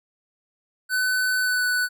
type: tone with pitch glide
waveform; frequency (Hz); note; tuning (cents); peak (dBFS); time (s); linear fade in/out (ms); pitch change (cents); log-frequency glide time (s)
square; 1507 to 1489.7; F#6 to F#6; +31 to +11; -21; 0.89-1.89; 50; -20; 1.4-1.64
effects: none